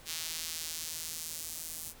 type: tone with high-pass filter sweep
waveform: sawtooth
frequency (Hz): 161.5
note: E3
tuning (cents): -35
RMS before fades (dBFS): -40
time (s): 0.05-1.94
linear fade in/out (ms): 50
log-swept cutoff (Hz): 3900 to 8700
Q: 0.88
effects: pink hiss -55 dBFS RMS until 2 s